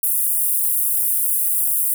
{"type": "high-pass noise", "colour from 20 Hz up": "pink", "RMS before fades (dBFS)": -19, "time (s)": [0.03, 1.94], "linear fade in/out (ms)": 2, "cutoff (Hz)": 9500, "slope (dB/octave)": 48, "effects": []}